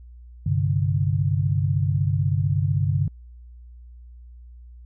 sine chord, G suspended fourth, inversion none, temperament equal, 98 / 130.81 / 146.83 Hz, G2 / C3 / D3, 0 / 0 / 0 cents, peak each -22 / -25 / -23 dBFS, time 0.46-3.08 s, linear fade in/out 5 ms, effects added 60 Hz sine -41 dBFS peak until 4.85 s

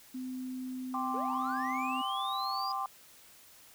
sine tone with pitch glide, 256.4 to 258.8 Hz, C4 to C4, -35 to -19 cents, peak -36 dBFS, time 0.14-2.02 s, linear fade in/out 10 ms, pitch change +16 cents, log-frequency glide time 1.33-1.41 s
sine chord, G suspended fourth, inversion none, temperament equal, 784 / 1046.5 / 1174.7 Hz, G5 / C6 / D6, 0 / 0 / 0 cents, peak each -36 dBFS, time 0.94-2.86 s, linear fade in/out 2 ms
triangle linear sweep, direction up, 410 to 4926 Hz, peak -37 dBFS, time 1.14-2.72 s, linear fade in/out 2 ms
effects tanh soft clip ceiling -20 dBFS + white hiss -57 dBFS RMS until 3.74 s

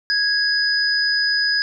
sine tone pair together, 1658 / 4986 Hz, G#6 / D#8, -3 / +3 cents, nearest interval octave + perfect fifth, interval 1906 cents, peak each -19 dBFS, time 0.1-1.62 s, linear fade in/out 0 ms, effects none

